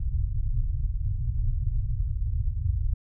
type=low-pass noise; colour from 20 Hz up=pink; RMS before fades=-26 dBFS; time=0-2.94 s; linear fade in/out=5 ms; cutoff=120 Hz; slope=48 dB/octave; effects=none